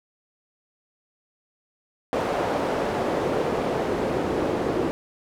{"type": "noise with band-pass filter sweep", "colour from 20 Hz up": "pink", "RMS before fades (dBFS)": -25, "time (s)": [2.13, 4.91], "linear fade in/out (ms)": 0, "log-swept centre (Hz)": [580, 380], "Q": 1.3, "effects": []}